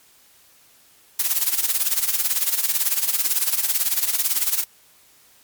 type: noise with tremolo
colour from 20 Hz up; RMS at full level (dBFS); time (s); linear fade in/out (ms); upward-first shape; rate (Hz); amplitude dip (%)
blue; -18; 1.19-4.64; 5; sine; 18; 75
effects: white hiss -54 dBFS RMS until 5.43 s + MP3 96 kbps